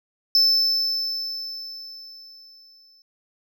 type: tone with exponential decay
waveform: triangle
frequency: 5274 Hz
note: E8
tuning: in tune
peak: -12 dBFS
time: 0.35-3.02 s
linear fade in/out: 1 ms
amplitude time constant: 580 ms
effects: none